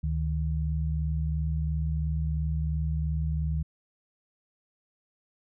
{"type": "tone pair together", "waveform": "sine", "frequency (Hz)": [72.63, 155.56], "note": ["D2", "D#3"], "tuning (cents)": [-19, 0], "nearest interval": "octave + minor second", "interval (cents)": 1319, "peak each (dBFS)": [-27, -30], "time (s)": [0.03, 3.63], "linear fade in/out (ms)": 10, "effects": []}